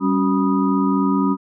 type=tone cluster; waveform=sine; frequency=194.5 / 278.1 / 373.1 / 976 / 1241 Hz; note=G3 / C#4 / F#4 / B5 / D#6; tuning=-13 / +6 / +14 / -21 / -5 cents; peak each=-19 / -18 / -27 / -26 / -26 dBFS; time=0-1.37 s; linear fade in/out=50 ms; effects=none